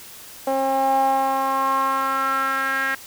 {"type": "tone with band-pass filter sweep", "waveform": "sawtooth", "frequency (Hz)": 268.7, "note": "C4", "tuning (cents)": 46, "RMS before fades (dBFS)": -21, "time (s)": [0.47, 2.95], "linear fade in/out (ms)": 5, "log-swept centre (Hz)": [660, 1700], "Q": 5.7, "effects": ["white hiss -41 dBFS RMS until 3.06 s"]}